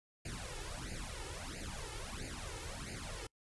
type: noise with flanger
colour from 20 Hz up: pink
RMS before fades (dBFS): -44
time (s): 0.25-3.27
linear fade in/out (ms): 5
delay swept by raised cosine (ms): 0.43 to 2.33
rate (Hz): 1.5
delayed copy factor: +0.95
effects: noise-tail reverb RT60 0.1 s tail -26 dB re dry + resampled to 24000 Hz